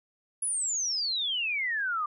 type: exponential sweep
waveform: sine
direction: down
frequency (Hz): 10520 to 1174.7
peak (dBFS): -27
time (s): 0.42-2.06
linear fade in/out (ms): 5
effects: none